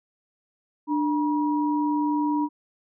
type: tone pair together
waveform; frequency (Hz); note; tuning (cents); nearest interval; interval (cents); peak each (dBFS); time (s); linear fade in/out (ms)
sine; 297 / 959; D4 / A#5; +20 / +49; octave + minor sixth; 2029; -22 / -27; 0.87-2.49; 50
effects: none